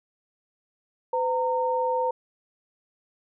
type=tone pair together; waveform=sine; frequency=507 / 918.6 Hz; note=B4 / A#5; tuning=+45 / -26 cents; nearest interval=minor seventh; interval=1029 cents; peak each=-25 dBFS; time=1.13-2.11 s; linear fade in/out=5 ms; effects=none